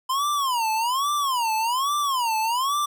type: tone with vibrato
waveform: square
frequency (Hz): 1015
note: B5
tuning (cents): +47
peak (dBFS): -22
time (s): 0.09-2.86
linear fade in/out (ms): 10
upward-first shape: sine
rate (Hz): 1.2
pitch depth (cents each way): 260
effects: none